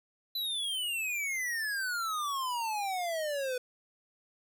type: exponential sweep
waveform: square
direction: down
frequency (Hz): 4034 to 494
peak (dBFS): -32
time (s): 0.35-3.58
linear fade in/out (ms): 5
effects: none